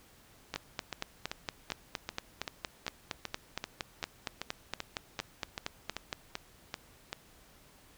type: two click trains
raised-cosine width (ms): 0.2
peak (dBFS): -16 / -18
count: 25 / 18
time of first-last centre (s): 0.56-6.128 / 0.54-7.129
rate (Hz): 4.31 / 2.58
effects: pink hiss -60 dBFS RMS until 7.97 s